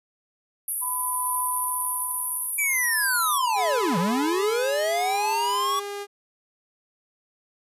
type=band-pass noise; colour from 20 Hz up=pink; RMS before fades=-29 dBFS; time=0.68-3.38 s; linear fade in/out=2 ms; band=9900 to 12000 Hz; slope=96 dB/octave
type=tone with tremolo; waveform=sine; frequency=1000 Hz; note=B5; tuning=21 cents sharp; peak=-25 dBFS; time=0.81-5.35 s; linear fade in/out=20 ms; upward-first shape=triangle; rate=0.43 Hz; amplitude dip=100%
type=linear two-way sweep; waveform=square; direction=down then up; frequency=2349 to 160 to 1146 Hz; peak=-23 dBFS; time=2.58-5.8 s; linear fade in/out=10 ms; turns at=3.98 s
type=tone with pitch glide; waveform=sawtooth; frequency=426.3 to 405.4 Hz; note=G#4 to G#4; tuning=+45 to -42 cents; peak=-27 dBFS; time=3.55-6.07 s; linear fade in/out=50 ms; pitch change=-87 cents; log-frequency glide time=4.27-5.5 s
effects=resampled to 32000 Hz